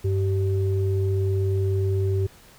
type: tone pair together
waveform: sine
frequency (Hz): 97.39 / 385.4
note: G2 / G4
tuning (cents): -11 / -29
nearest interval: 2 octaves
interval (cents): 2382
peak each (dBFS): -20 / -26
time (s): 0.04-2.27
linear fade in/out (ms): 10
effects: tanh soft clip ceiling -12 dBFS + pink hiss -51 dBFS RMS until 2.58 s